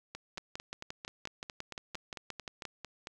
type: two click trains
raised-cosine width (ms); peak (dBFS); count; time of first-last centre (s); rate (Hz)
0.2; -24 / -22; 14 / 14; 0.15-3.071 / 0.38-2.653; 4.45 / 5.72
effects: none